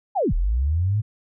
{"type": "linear two-way sweep", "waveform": "sine", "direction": "down then up", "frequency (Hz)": [870, 34.93, 111.1], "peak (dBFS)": -18, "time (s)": [0.15, 1.02], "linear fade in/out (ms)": 20, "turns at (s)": 0.33, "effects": []}